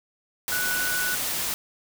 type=tone in noise; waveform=sine; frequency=1480 Hz; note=F#6; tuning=in tune; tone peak=-26 dBFS; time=0.52-1.15 s; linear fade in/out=0 ms; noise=white; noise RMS=-28 dBFS; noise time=0.48-1.54 s; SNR=-1 dB; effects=none